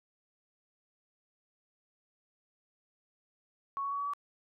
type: tone with pitch steps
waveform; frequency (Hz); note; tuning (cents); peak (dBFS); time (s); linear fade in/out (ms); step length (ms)
sine; 1108.7 / 1117.7 / 1126.8 / 1135.9 / 1145.1; C#6 / C#6 / C#6 / C#6 / D6; 0 / +14 / +28 / +42 / -44; -32; 3.77-4.135; 0; 73
effects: none